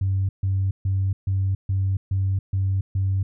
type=tone bursts; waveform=sine; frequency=96.2 Hz; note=G2; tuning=32 cents flat; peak=-18 dBFS; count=8; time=0.01-3.23 s; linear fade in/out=5 ms; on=280 ms; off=140 ms; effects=tanh soft clip ceiling -15 dBFS